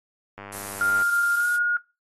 click train, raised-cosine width 0.5 ms, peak -23 dBFS, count 65, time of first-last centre 0.38-1.02 s, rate 100 Hz
violet noise, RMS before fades -32 dBFS, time 0.52-1.57 s, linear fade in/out 5 ms
sine tone with pitch glide, 1402 to 1434.8 Hz, F6 to F6, +6 to +46 cents, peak -19 dBFS, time 0.81-1.77 s, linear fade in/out 2 ms, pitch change +40 cents, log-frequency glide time 1.36-1.46 s
effects noise-tail reverb RT60 0.3 s tail -24 dB re dry + AAC 32 kbps

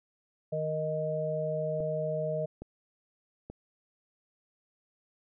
harmonic tone, 155.56 Hz, D#3, in tune, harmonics 1 / 3 / 4, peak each -35 / -36 / -31 dBFS, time 0.52-2.46 s, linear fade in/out 10 ms
clicks, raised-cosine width 2 ms, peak -28 dBFS, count 3, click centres 1.804 / 2.62 / 3.5 s
effects none

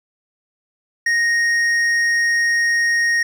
sine tone with hard clipping, 1864.7 Hz, A#6, in tune, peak -16 dBFS, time 1.06-3.23 s, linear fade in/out 5 ms, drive 7 dB, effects none

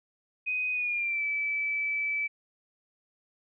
sine tone with pitch glide, 2502 to 2308 Hz, D#7 to D7, +9 to -31 cents, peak -27 dBFS, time 0.46-2.28 s, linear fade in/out 20 ms, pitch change -140 cents, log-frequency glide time 0.72-1.24 s, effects none

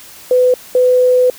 sine tone pair in turn, 502 / 502 Hz, B4 / B4, +28 / +28 cents, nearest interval unison, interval 0 cents, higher neither, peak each -7 dBFS, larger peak neither, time 0.31-0.54 / 0.75-1.3 s, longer second, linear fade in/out 2 ms, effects white hiss -37 dBFS RMS until 1.38 s

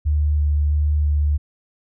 sine tone with vibrato, 74.2 Hz, D2, 18 cents sharp, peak -15 dBFS, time 0.05-1.38 s, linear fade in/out 20 ms, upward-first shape square, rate 1.5 Hz, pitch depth 10 cents each way, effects none

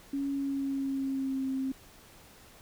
sine tone with pitch glide, 278.2 to 265.3 Hz, C#4 to C4, +6 to +24 cents, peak -29 dBFS, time 0.13-1.72 s, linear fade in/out 5 ms, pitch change -82 cents, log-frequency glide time 0.29-1.49 s, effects pink hiss -55 dBFS RMS until 2.61 s

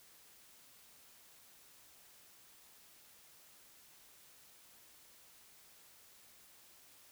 silence, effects white hiss -62 dBFS RMS until 7.11 s

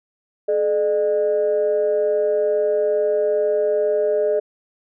sine tone pair together, 427.3 / 605 Hz, G#4 / D#5, +49 / -49 cents, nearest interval tritone, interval 602 cents, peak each -18 dBFS, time 0.48-4.4 s, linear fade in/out 10 ms, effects tanh soft clip ceiling -10 dBFS

